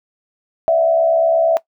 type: tone with frequency modulation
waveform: sine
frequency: 659.3 Hz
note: E5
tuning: in tune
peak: -10 dBFS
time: 0.68-1.57 s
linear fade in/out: 0 ms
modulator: 68.5 Hz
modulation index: 0.53
effects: noise-tail reverb RT60 0.1 s tail -19 dB re dry